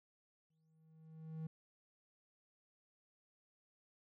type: tone with exponential growth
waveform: triangle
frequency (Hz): 159.2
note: D#3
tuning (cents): +40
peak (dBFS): -38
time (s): 0.5-1.47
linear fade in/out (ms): 5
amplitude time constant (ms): 210
effects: none